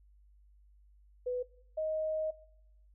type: tone pair in turn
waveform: sine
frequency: 497.1 / 626.3 Hz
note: B4 / D#5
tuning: +11 / +11 cents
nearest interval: major third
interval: 400 cents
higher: second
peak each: -31 / -31 dBFS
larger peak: neither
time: 1.26-1.43 / 1.77-2.31 s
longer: second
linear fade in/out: 10 ms
effects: noise-tail reverb RT60 0.8 s tail -21 dB re dry + added 50 Hz sine -59 dBFS peak until 2.94 s